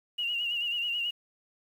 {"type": "tone with vibrato", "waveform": "sine", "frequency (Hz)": 2839, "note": "F7", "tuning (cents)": 28, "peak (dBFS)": -28, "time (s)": [0.18, 1.11], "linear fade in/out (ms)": 10, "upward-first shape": "sine", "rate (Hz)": 9.2, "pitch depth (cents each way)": 54, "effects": ["9-bit"]}